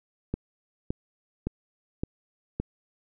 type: click train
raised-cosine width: 3 ms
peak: -15 dBFS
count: 5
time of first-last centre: 0.34-2.6 s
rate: 1.77 Hz
effects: none